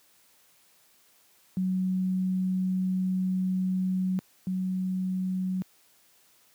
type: tone pair in turn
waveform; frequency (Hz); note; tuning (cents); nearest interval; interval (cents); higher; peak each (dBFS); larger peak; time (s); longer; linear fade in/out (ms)
sine; 186 / 186; F#3 / F#3; +9 / +9; unison; 0; neither; -24 / -26; first; 1.57-4.19 / 4.47-5.62; first; 0
effects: white hiss -62 dBFS RMS until 6.54 s + high-pass 100 Hz 12 dB/octave